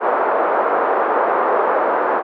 pink band-pass noise, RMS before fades -17 dBFS, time 0-2.23 s, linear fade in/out 50 ms, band 430 to 1300 Hz, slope 24 dB/octave, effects none

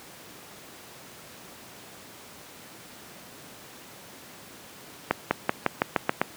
accelerating click train, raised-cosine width 0.5 ms, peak -5 dBFS, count 8, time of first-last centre 5.11-6.215 s, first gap 200 ms, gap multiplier 0.92, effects pink hiss -46 dBFS RMS until 6.36 s + high-pass 150 Hz 12 dB/octave

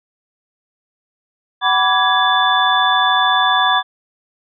sine tone cluster, 752 / 986 / 1159 / 1668 / 3498 Hz, F#5 / B5 / D6 / G#6 / A7, +28 / -3 / -23 / +7 / -11 cents, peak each -18 dBFS, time 1.61-3.83 s, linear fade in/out 50 ms, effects none

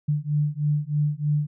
sine beating tone pair, 146.83 / 150.03 Hz, D3 / D3, 0 / +37 cents, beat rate 3.2 Hz, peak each -24 dBFS, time 0.08-1.47 s, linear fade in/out 10 ms, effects none

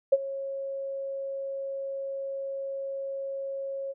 sine tone with ADSR envelope, 546 Hz, C#5, 26 cents flat, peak -14 dBFS, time 0.12-3.94 s, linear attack 10 ms, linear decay 37 ms, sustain -17 dB, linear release 33 ms, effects none

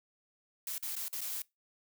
blue noise with dropouts, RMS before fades -38 dBFS, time 0.67-1.42 s, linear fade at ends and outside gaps 2 ms, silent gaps 0.781-0.826 / 0.954-0.964 / 1.082-1.128 / 1.208-1.214 s, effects noise-tail reverb RT60 0.2 s tail -23 dB re dry

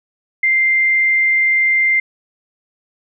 sine tone, 2093 Hz, C7, in tune, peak -11 dBFS, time 0.43-2 s, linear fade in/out 5 ms, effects none

